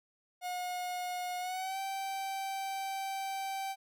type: tone with pitch glide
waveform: 45% pulse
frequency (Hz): 721 to 777.2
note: F#5 to G5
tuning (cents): -45 to -15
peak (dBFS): -35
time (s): 0.41-3.76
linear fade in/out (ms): 50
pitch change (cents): +130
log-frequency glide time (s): 1.39-1.79
effects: none